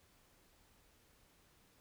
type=silence; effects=pink hiss -69 dBFS RMS until 1.8 s